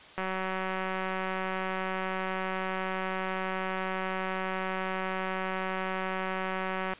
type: click train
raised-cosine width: 0.5 ms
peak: -18 dBFS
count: 1271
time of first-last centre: 0.18-6.935 s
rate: 188 Hz
effects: white hiss -50 dBFS RMS until 6.99 s + resampled to 8000 Hz